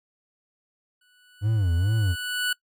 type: tone with exponential growth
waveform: 25% pulse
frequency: 1480 Hz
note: F#6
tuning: in tune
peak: -18 dBFS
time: 1.01-2.53 s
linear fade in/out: 5 ms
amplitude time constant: 330 ms
type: tone with vibrato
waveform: triangle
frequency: 97 Hz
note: G2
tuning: 18 cents flat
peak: -18 dBFS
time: 1.41-2.16 s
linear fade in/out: 50 ms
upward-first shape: sine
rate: 2.3 Hz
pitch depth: 250 cents each way
effects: noise-tail reverb RT60 0.1 s tail -22 dB re dry